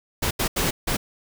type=noise bursts at uneven times; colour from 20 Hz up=pink; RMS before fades=-23 dBFS; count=4; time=0.22-0.31 / 0.39-0.48 / 0.56-0.71 / 0.87-0.97 s; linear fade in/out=10 ms; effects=none